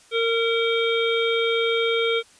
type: harmonic tone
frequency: 459.1 Hz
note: A#4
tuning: 26 cents flat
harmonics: 1 / 3 / 5 / 7 / 8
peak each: -21 / -29 / -27 / -28 / -32 dBFS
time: 0.11-2.23 s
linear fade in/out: 50 ms
effects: white hiss -53 dBFS RMS until 2.39 s + resampled to 22050 Hz